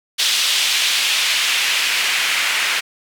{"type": "noise with band-pass filter sweep", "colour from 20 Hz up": "white", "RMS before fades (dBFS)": -18, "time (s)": [0.18, 2.81], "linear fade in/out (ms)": 20, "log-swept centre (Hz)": [3500, 2100], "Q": 1.6, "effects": []}